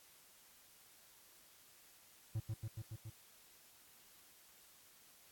triangle tone with echo, 109.6 Hz, A2, 6 cents flat, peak -34 dBFS, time 2.35-2.4 s, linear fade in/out 5 ms, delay 140 ms, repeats 5, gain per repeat -2 dB, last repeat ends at 3.1 s, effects white hiss -64 dBFS RMS until 5.31 s + AAC 64 kbps

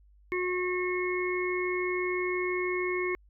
harmonic tone, 362.6 Hz, F#4, 35 cents flat, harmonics 1 / 3 / 5 / 6, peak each -29 / -37 / -41 / -33 dBFS, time 0.32-3.15 s, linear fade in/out 0 ms, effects added 50 Hz sine -56 dBFS peak until 3.29 s

